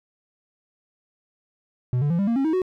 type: tone with pitch steps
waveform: triangle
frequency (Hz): 124.5 / 145.51 / 170.07 / 198.78 / 232.3 / 271.5 / 317.4 / 370.9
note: B2 / D3 / F3 / G3 / A#3 / C#4 / D#4 / F#4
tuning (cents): +14 / -16 / -46 / +24 / -6 / -36 / +35 / +4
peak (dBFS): -17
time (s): 1.93-2.618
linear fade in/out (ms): 0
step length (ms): 86
effects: none